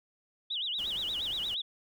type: tone with vibrato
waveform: sine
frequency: 3341 Hz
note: G#7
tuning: 10 cents sharp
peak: -31 dBFS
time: 0.5-1.62 s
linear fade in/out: 10 ms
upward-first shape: sine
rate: 8.5 Hz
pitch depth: 270 cents each way
type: noise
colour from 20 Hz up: pink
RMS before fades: -49 dBFS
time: 0.78-1.55 s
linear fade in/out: 10 ms
effects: none